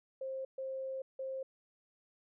sine tone bursts at uneven times, 530 Hz, C5, 22 cents sharp, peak -37 dBFS, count 3, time 0.21-0.45 / 0.58-1.02 / 1.19-1.43 s, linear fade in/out 5 ms, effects none

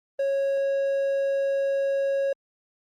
triangle tone, 550 Hz, C#5, 14 cents flat, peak -20 dBFS, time 0.19-2.33 s, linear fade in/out 5 ms, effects Opus 24 kbps

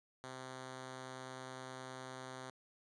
5% pulse tone, 129.9 Hz, C3, 12 cents flat, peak -35 dBFS, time 0.24-2.5 s, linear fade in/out 0 ms, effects resampled to 22050 Hz

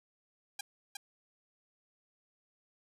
5% pulse tone with echo, 805 Hz, G5, 46 cents sharp, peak -25 dBFS, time 0.59-0.61 s, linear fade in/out 5 ms, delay 360 ms, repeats 1, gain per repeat -3 dB, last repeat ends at 0.97 s, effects none

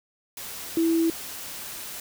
sine tone in noise, 329.6 Hz, E4, in tune, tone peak -19 dBFS, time 0.77-1.1 s, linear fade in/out 2 ms, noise white, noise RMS -37 dBFS, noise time 0.37-2 s, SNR +15 dB, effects none

